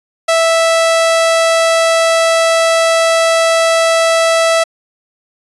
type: tone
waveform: sawtooth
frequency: 658 Hz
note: E5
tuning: 3 cents flat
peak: -5 dBFS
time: 0.28-4.64 s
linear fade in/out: 10 ms
effects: resampled to 24000 Hz

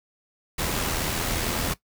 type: noise with amplitude modulation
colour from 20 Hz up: pink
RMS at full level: -25 dBFS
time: 0.58-1.74 s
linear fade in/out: 10 ms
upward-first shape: sine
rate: 82.5 Hz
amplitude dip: 40%
effects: noise-tail reverb RT60 0.1 s tail -17 dB re dry

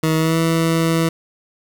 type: tone with pitch glide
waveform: 20% pulse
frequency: 158.9 to 164.03 Hz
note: D#3 to E3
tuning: +37 to -8 cents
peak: -10 dBFS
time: 0.03-1.09 s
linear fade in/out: 5 ms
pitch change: +55 cents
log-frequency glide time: 0.17-0.38 s
effects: 7-bit

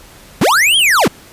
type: linear two-way sweep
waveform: square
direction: up then down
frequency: 107.4 to 3322 to 107.4 Hz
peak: -9 dBFS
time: 0.41-1.08 s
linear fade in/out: 5 ms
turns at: 0.77 s
effects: pink hiss -40 dBFS RMS until 1.32 s + resampled to 32000 Hz

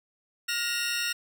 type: tone cluster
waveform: 20% pulse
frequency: 1422 / 1877 / 2714 Hz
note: F6 / A#6 / E7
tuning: +31 / +11 / +50 cents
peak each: -27 dBFS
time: 0.48-1.13 s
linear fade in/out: 10 ms
effects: none

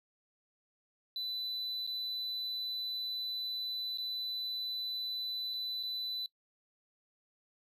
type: tone with dropouts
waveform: triangle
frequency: 3994 Hz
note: B7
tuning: 19 cents sharp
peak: -34 dBFS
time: 1.16-6.26 s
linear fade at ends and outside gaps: 1 ms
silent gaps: 1.866-1.874 / 3.974-3.983 / 5.537-5.54 / 5.829-5.834 s
effects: noise-tail reverb RT60 0.1 s tail -22 dB re dry + resampled to 32000 Hz

